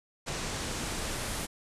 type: noise with low-pass filter sweep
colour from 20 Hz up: pink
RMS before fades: -35 dBFS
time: 0.26-1.47 s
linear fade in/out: 20 ms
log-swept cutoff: 7300 to 11000 Hz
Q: 1.2
effects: resampled to 32000 Hz